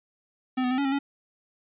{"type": "tone with pitch steps", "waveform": "square", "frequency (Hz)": [256.7, 250, 257.4, 281.1, 270.1, 279.8], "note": ["C4", "B3", "C4", "C#4", "C#4", "C#4"], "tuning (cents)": [-33, 21, -28, 24, -45, 16], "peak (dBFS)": -24, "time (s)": [0.57, 0.99], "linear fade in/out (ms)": 10, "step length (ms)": 70, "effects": ["resampled to 8000 Hz"]}